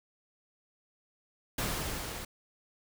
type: noise with level ramp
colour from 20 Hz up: pink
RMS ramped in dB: -32 to -41 dBFS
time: 1.58-2.25 s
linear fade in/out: 5 ms
effects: none